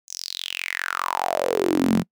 sawtooth tone with high-pass filter sweep, 44.9 Hz, F1, 49 cents sharp, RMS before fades -24 dBFS, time 0.07-2.04 s, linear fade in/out 50 ms, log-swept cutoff 6600 to 180 Hz, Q 7, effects noise-tail reverb RT60 0.1 s tail -26 dB re dry

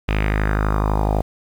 sawtooth tone with low-pass filter sweep, 52 Hz, G#1, 3 cents sharp, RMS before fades -19 dBFS, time 0.08-1.22 s, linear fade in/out 10 ms, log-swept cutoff 2700 to 690 Hz, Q 3.4, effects 7-bit

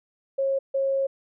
sine tone bursts at uneven times, 543 Hz, C#5, 36 cents flat, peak -21 dBFS, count 2, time 0.38-0.59 / 0.74-1.07 s, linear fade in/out 10 ms, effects none

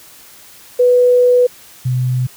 sine tone pair in turn, 493.9 / 126.65 Hz, B4 / B2, 0 / +44 cents, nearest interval 2 octaves, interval 2356 cents, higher first, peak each -7 / -13 dBFS, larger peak first, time 0.79-1.47 / 1.85-2.27 s, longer first, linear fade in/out 10 ms, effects white hiss -41 dBFS RMS until 2.36 s

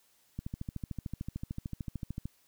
click train, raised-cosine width 5 ms, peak -24 dBFS, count 26, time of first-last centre 0.39-2.256 s, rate 13.4 Hz, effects white hiss -68 dBFS RMS until 2.47 s

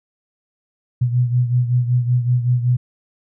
sine beating tone pair, 122.3 / 127.6 Hz, B2 / C3, -16 / -43 cents, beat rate 5.3 Hz, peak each -15 / -21 dBFS, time 1.01-2.77 s, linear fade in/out 10 ms, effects none

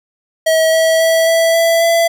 square tone with pitch steps, 642 / 647.6 / 653.2 / 658.9 / 664.6 / 670.4 Hz, E5 / E5 / E5 / E5 / E5 / E5, -46 / -31 / -16 / -1 / +14 / +29 cents, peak -10 dBFS, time 0.46-2.08 s, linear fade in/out 10 ms, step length 270 ms, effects none

